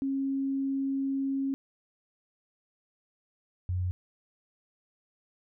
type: tone pair in turn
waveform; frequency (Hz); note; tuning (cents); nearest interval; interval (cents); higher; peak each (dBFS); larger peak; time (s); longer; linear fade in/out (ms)
sine; 271.8 / 90.7; C#4 / F#2; -34 / -34; octave + perfect fifth; 1900; first; -27; neither; 0.02-1.54 / 3.69-3.91; first; 0
effects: none